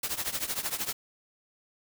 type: noise with tremolo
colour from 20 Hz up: white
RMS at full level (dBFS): -29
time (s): 0.03-0.93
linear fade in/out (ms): 5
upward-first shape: triangle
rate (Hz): 13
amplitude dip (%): 90
effects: none

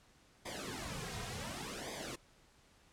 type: noise with flanger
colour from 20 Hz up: pink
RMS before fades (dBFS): -43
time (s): 0.45-2.16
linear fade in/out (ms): 10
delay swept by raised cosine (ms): 0.71 to 3.51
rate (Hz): 0.68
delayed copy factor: -0.85
effects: pink hiss -66 dBFS RMS until 2.92 s + low-pass 9000 Hz 12 dB/octave

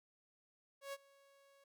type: tone with ADSR envelope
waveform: sawtooth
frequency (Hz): 554.4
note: C#5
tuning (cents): 0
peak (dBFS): -38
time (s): 0.81-1.64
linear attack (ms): 120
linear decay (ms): 39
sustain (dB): -24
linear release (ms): 4
effects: none

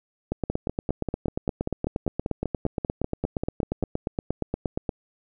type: two click trains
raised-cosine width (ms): 2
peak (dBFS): -13 / -12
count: 18 / 40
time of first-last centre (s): 0.5-3.827 / 0.32-4.892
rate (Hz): 5.11 / 8.53
effects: none

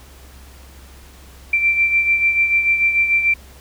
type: beating tone pair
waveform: sine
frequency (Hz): 2349 / 2355.8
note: D7 / D7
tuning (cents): 0 / +5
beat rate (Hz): 6.8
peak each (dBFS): -14 / -22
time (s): 1.53-3.34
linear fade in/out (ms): 5
effects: added 66 Hz sine -41 dBFS peak until 3.6 s + pink hiss -46 dBFS RMS until 3.6 s

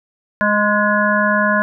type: harmonic tone with a mistuned harmonic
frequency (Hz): 207.7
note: G#3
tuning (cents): 0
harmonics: 1 / 3 / 5 / 7 / 8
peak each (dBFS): -19 / -19 / -19 / -19 / -19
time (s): 0.41-1.62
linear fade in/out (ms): 0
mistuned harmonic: 8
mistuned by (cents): +28
effects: none

